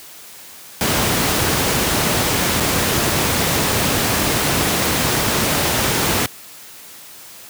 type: noise with dropouts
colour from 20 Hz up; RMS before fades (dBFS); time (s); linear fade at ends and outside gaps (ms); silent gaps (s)
pink; -17; 0.81-6.26; 1; 2.601-2.605
effects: white hiss -39 dBFS RMS until 7.49 s + high-pass 80 Hz 12 dB/octave